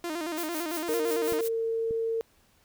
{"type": "tone with vibrato", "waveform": "sawtooth", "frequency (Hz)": 326.6, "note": "E4", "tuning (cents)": -16, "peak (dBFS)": -27, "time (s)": [0.04, 1.41], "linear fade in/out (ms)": 2, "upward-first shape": "square", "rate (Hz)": 8.9, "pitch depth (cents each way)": 96}
{"type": "noise with tremolo", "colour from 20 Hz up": "blue", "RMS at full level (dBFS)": -35, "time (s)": [0.36, 1.49], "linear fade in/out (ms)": 20, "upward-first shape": "triangle", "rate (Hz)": 5.6, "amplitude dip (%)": 100}
{"type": "tone with pitch glide", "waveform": "sine", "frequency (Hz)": [461.7, 453.5], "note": ["A#4", "A#4"], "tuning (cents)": [-17, -48], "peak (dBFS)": -26, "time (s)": [0.89, 2.21], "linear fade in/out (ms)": 0, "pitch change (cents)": -31, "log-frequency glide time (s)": [1.07, 1.6]}
{"type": "clicks", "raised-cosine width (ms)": 3, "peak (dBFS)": -27, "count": 2, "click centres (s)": [1.323, 1.909]}
{"effects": ["pink hiss -64 dBFS RMS until 2.64 s"]}